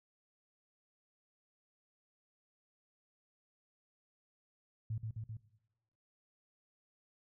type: tone with echo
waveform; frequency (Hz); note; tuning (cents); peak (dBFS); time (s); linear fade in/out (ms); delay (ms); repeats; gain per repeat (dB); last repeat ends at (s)
sine; 110; A2; 0; -35; 4.9-4.98; 5; 130; 3; -2; 5.37
effects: noise-tail reverb RT60 1.0 s tail -18 dB re dry